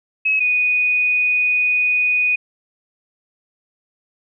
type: tone pair in turn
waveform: sine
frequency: 2565 / 2480 Hz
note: E7 / D#7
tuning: -48 / -6 cents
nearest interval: minor second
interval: 58 cents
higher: first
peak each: -14 dBFS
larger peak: neither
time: 0.25-0.4 / 0.4-2.36 s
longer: second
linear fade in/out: 10 ms
effects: none